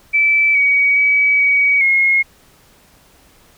sine tone with pitch steps, 2317 / 2259 / 2278 / 2262 / 2157 Hz, D7 / C#7 / C#7 / C#7 / C#7, -24 / +32 / +47 / +34 / -48 cents, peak -10 dBFS, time 0.13-2.23 s, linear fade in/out 20 ms, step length 420 ms, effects pink hiss -50 dBFS RMS until 3.57 s

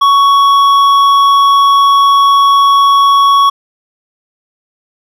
sine tone with hard clipping, 1116 Hz, C#6, 11 cents sharp, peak -6 dBFS, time 0.01-3.5 s, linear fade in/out 10 ms, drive 7 dB, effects none

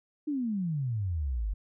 sine exponential sweep, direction down, 309.3 to 46.51 Hz, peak -28 dBFS, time 0.27-1.54 s, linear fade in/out 10 ms, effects none

